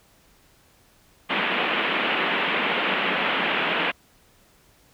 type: band-pass noise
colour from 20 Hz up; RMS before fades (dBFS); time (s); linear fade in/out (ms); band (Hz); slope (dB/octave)
white; -24; 1.29-3.92; 20; 170 to 3100; 48
effects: pink hiss -58 dBFS RMS until 4.93 s